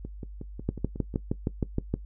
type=two click trains; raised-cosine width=3 ms; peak=-24 / -13 dBFS; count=7 / 9; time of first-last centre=0.05-1.141 / 0.69-1.94 s; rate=5.5 / 6.4 Hz; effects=noise-tail reverb RT60 0.1 s tail -18 dB re dry + added 50 Hz sine -39 dBFS peak until 2.05 s